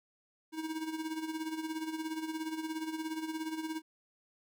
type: tone with tremolo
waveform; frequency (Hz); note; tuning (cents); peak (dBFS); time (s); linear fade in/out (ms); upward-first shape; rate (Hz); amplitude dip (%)
square; 317.3; D#4; +34; -34; 0.52-3.82; 50; sine; 17; 65
effects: none